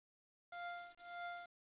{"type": "tone with tremolo", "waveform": "25% pulse", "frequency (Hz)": 698.5, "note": "F5", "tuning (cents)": 0, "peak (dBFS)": -39, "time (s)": [0.52, 1.46], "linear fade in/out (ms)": 5, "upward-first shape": "triangle", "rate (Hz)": 1.7, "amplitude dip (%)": 100, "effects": ["resampled to 8000 Hz", "11-bit"]}